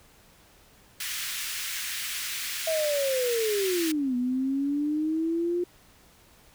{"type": "high-pass noise", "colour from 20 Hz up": "pink", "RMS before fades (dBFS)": -33, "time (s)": [1, 3.92], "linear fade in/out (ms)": 5, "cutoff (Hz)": 1700, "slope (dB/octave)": 24}
{"type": "linear two-way sweep", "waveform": "sine", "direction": "down then up", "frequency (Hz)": [652, 243.7, 355.4], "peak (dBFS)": -24, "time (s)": [2.67, 5.64], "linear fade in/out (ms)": 5, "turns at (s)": 4.16}
{"effects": ["pink hiss -57 dBFS RMS until 6.54 s"]}